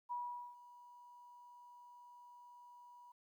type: tone with ADSR envelope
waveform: sine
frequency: 971 Hz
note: B5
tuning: 30 cents flat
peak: -38 dBFS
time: 0.09-3.12 s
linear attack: 27 ms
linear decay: 430 ms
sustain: -18 dB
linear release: 5 ms
effects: 13-bit